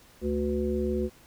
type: harmonic tone with a mistuned harmonic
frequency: 73.42 Hz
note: D2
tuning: in tune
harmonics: 1 / 3 / 5 / 7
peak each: -32 / -30 / -29 / -34 dBFS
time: 0.21-1.1 s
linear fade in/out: 50 ms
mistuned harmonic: 7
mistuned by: -52 cents
effects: pink hiss -56 dBFS RMS until 1.26 s